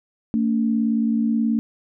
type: tone pair together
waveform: sine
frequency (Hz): 225.6 / 284.2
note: A3 / C#4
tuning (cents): +44 / +43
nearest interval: major third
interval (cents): 399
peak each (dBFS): -18 / -25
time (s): 0.34-1.59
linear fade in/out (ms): 0
effects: none